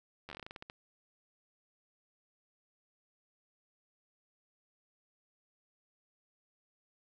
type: slowing click train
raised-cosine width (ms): 0.3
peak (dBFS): -29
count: 13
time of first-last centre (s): 0.29-0.699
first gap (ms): 11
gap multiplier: 1.19
effects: none